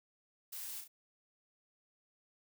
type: noise with echo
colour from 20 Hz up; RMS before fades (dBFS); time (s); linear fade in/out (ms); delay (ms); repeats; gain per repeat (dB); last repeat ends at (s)
blue; -45; 0.52-0.81; 10; 35; 2; -6; 0.88
effects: none